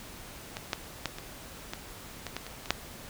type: clicks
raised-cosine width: 0.2 ms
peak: -18 / -11 / -12 / -22 / -17 / -18 / -16 / -23 / -23 / -6 dBFS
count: 10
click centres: 0.569 / 0.732 / 1.057 / 1.185 / 1.735 / 2.267 / 2.366 / 2.466 / 2.658 / 2.706 s
effects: pink hiss -46 dBFS RMS until 3.09 s